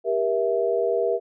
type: chord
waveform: sine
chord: E diminished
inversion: first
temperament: just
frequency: 395.6 / 474.7 / 659.3 Hz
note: G4 / Bb4 / E5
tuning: +16 / +31 / 0 cents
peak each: -25 / -23 / -25 dBFS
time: 0.04-1.2 s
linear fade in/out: 50 ms
effects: none